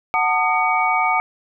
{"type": "tone cluster", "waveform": "sine", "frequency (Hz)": [742, 892, 1227, 2252], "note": ["F#5", "A5", "D#6", "C#7"], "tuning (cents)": [5, 23, -25, 27], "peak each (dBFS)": -21, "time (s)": [0.14, 1.2], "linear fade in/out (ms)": 0, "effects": []}